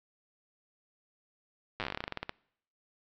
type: slowing click train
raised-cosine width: 0.3 ms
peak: -18 dBFS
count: 19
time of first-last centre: 1.8-2.294 s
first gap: 8 ms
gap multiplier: 1.13
effects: noise-tail reverb RT60 0.7 s tail -25 dB re dry + low-pass 5000 Hz 12 dB/octave